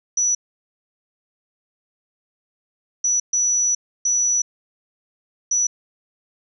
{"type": "tone bursts at uneven times", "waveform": "sine", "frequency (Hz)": 5910, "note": "F#8", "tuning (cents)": -3, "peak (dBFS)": -16, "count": 5, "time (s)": [[0.17, 0.35], [3.04, 3.2], [3.33, 3.75], [4.05, 4.42], [5.51, 5.67]], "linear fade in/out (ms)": 5, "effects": []}